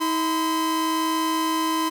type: tone pair together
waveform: 45% pulse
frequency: 320 / 1020.9 Hz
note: D#4 / C6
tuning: +49 / -43 cents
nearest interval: octave + minor sixth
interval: 2008 cents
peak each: -24 dBFS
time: 0-1.9 s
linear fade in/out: 20 ms
effects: none